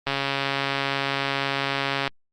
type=click train; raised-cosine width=0.3 ms; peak=-8 dBFS; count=278; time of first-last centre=0.07-2.077 s; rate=138 Hz; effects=Opus 32 kbps